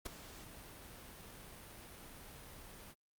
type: noise with ADSR envelope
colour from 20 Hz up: pink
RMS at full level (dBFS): -40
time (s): 0.05-2.95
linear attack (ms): 13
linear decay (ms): 9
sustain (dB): -13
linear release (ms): 48
effects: Opus 48 kbps